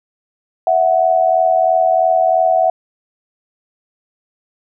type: tone pair together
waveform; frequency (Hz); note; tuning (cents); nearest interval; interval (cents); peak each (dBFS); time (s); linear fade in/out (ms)
sine; 657 / 740; E5 / F#5; -6 / 0; major second; 206; -13; 0.67-2.7; 2
effects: none